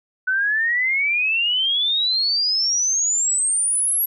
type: exponential sweep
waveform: sine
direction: up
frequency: 1493 to 11660 Hz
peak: -17 dBFS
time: 0.27-4.06 s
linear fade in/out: 10 ms
effects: none